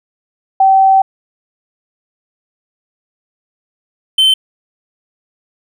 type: tone pair in turn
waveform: sine / triangle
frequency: 771 / 3084 Hz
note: G5 / G7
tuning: -29 / -29 cents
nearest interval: 2 octaves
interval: 2400 cents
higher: second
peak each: -5 dBFS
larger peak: neither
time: 0.6-1.02 / 4.18-4.34 s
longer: first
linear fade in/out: 5 ms
effects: none